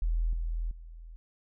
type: tone with level steps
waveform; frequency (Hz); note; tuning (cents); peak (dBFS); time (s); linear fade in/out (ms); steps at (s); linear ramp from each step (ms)
sine; 41.2; E1; 0; -25 / -29 / -43; 0.02-1.16; 0; 0.33 / 0.71; 2
effects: none